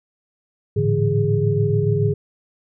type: tone cluster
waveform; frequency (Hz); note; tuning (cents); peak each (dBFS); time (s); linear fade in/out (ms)
sine; 106.5 / 113.5 / 144.3 / 166.6 / 412.7; G#2 / A#2 / D3 / E3 / G#4; +44 / -46 / -30 / +19 / -11; -20 / -26 / -21 / -26 / -21; 0.76-2.14; 10
effects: none